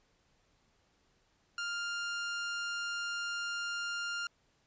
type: tone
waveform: sawtooth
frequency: 1400 Hz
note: F6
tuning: 4 cents sharp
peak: -31 dBFS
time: 1.58-4.27 s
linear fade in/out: 2 ms
effects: pink hiss -72 dBFS RMS until 4.66 s + resampled to 16000 Hz